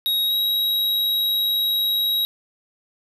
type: tone with pitch glide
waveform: square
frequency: 3790 to 3834 Hz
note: A#7 to A#7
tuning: +28 to +48 cents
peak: -19 dBFS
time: 0.06-2.25 s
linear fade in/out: 0 ms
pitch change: +20 cents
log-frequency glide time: 0.26-0.33 s
effects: none